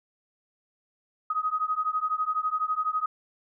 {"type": "beating tone pair", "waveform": "sine", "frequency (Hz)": [1251, 1263], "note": ["D#6", "D#6"], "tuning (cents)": [9, 26], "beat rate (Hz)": 12, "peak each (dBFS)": -28, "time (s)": [1.3, 3.06], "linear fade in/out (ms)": 5, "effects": []}